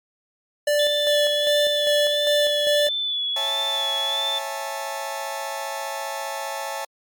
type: tone with tremolo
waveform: square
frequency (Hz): 588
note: D5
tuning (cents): +2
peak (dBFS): -18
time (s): 0.67-2.89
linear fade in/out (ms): 5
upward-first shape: square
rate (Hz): 2.5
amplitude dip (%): 40
type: tone with vibrato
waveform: sine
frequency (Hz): 3455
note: A7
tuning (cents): -32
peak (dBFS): -22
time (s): 0.79-4.39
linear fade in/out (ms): 5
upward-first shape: sine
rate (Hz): 1.5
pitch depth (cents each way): 39
type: chord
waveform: sawtooth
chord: A major seventh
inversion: first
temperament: just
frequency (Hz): 550 / 660 / 825 / 880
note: C#5 / E5 / G#5 / A5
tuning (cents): -14 / +2 / -12 / 0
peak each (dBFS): -29 / -30 / -30 / -27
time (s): 3.36-6.85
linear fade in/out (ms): 5
effects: MP3 96 kbps